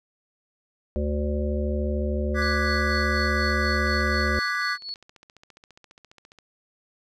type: harmonic tone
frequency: 73.5 Hz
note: D2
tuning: 2 cents sharp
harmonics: 1 / 3 / 5 / 7 / 8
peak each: -25 / -30 / -32 / -33 / -34 dBFS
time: 0.96-4.39 s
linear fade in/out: 0 ms
type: chord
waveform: triangle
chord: G# half-diminished seventh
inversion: second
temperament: equal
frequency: 1174.7 / 1480 / 1661.2 / 1975.5 Hz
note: D6 / F#6 / G#6 / B6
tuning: 0 / 0 / 0 / 0 cents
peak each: -28 dBFS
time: 2.34-4.78 s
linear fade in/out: 50 ms
type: tone with tremolo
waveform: sine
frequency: 4400 Hz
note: C#8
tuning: 14 cents flat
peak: -30 dBFS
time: 2.42-4.94 s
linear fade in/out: 0 ms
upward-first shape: sine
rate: 4.1 Hz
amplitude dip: 80%
type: click train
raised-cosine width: 0.2 ms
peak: -32 dBFS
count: 38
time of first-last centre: 3.87-6.387 s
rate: 14.7 Hz
effects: none